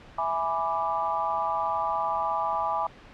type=chord; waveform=sine; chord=E dominant seventh; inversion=none; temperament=equal; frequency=659.3 / 830.6 / 987.8 / 1174.7 Hz; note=E5 / G#5 / B5 / D6; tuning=0 / 0 / 0 / 0 cents; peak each=-33 / -29 / -30 / -30 dBFS; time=0.18-2.87 s; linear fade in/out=5 ms; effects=pink hiss -49 dBFS RMS until 3.13 s + low-pass 3000 Hz 12 dB/octave